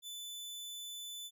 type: tone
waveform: sawtooth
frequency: 3500 Hz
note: A7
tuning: 10 cents flat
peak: -40 dBFS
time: 0.02-1.31 s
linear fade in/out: 50 ms
effects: none